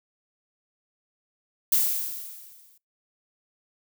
violet noise with exponential decay, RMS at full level -19 dBFS, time 1.72-2.78 s, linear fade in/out 5 ms, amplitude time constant 230 ms, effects noise-tail reverb RT60 0.2 s tail -24 dB re dry

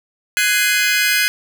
sawtooth chord, Ab dominant seventh, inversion third, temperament just, 1495.1 / 1661.2 / 2077 / 2492 Hz, Gb6 / Ab6 / C7 / Eb7, +18 / 0 / -13 / +2 cents, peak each -16 dBFS, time 0.37-1.28 s, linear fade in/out 0 ms, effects 7-bit

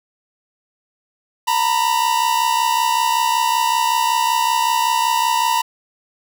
45% pulse tone pair together, 916.7 / 982 Hz, A#5 / B5, -29 / -10 cents, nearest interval minor second, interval 119 cents, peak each -18 dBFS, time 1.47-5.62 s, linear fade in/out 10 ms, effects none

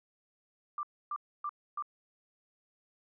sine tone bursts, 1183 Hz, D6, 12 cents sharp, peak -33 dBFS, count 4, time 0.78-1.824 s, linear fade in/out 2 ms, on 51 ms, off 280 ms, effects none

